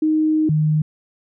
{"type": "tone pair in turn", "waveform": "sine", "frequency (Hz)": [311.1, 153.72], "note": ["D#4", "D#3"], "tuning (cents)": [0, -21], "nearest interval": "octave", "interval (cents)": 1221, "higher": "first", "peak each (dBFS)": -14, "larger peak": "neither", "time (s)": [[0.02, 0.49], [0.49, 0.82]], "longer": "first", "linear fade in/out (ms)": 5, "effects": []}